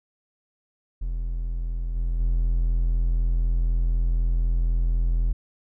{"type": "tone with level steps", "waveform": "triangle", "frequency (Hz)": 42, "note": "E1", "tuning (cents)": 33, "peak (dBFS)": [-23, -20, -17], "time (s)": [1.01, 5.33], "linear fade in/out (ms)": 10, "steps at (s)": [1.95, 2.19], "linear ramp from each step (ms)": 20, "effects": []}